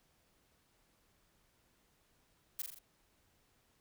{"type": "noise with echo", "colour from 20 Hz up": "blue", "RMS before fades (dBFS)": -39, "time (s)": [2.59, 2.62], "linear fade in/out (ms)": 2, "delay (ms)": 42, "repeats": 4, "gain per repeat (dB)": -4, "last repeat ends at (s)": 2.788, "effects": ["pink hiss -73 dBFS RMS until 3.8 s"]}